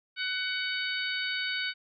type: harmonic tone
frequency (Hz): 748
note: F#5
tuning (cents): +19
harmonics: 2 / 3 / 4 / 5 / 6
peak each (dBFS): -33 / -35 / -36 / -37 / -38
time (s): 0.16-1.74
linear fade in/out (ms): 50
effects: MP3 64 kbps